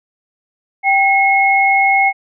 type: tone pair together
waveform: sine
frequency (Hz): 784 / 2171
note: G5 / C#7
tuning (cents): 0 / -37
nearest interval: octave + tritone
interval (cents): 1763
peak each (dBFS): -12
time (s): 0.83-2.13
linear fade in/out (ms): 50
effects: none